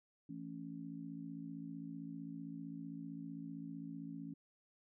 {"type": "harmonic tone", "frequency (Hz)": 55.5, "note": "A1", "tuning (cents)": 16, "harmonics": [3, 4, 5], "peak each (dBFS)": [-49, -51, -47], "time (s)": [0.29, 4.34], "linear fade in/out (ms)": 5, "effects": []}